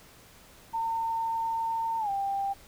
sine tone with pitch glide, 908 to 790.5 Hz, A#5 to G5, -46 to +14 cents, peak -27 dBFS, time 0.73-2.54 s, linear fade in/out 20 ms, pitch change -240 cents, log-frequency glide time 1.99-2.1 s, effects pink hiss -54 dBFS RMS until 2.67 s

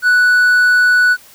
triangle tone, 1480 Hz, F#6, in tune, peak -6 dBFS, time 0.02-1.17 s, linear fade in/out 50 ms, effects white hiss -43 dBFS RMS until 1.34 s

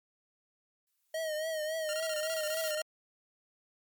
blue noise with exponential growth, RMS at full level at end -40 dBFS, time 0.87-2.71 s, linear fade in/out 1 ms, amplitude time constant 400 ms
square tone with vibrato, 628 Hz, D#5, 16 cents sharp, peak -33 dBFS, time 1.14-2.82 s, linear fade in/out 5 ms, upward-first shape triangle, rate 3.6 Hz, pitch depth 71 cents each way
10% pulse tone bursts, 1396.9 Hz, F6, in tune, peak -29 dBFS, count 14, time 1.89-2.817 s, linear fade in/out 0 ms, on 43 ms, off 25 ms
effects MP3 96 kbps

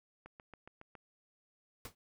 click train, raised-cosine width 0.5 ms, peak -36 dBFS, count 6, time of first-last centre 0.26-0.953 s, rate 7.22 Hz
pink noise with exponential decay, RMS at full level -41 dBFS, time 1.85-1.95 s, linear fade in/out 2 ms, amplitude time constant 21 ms
effects none

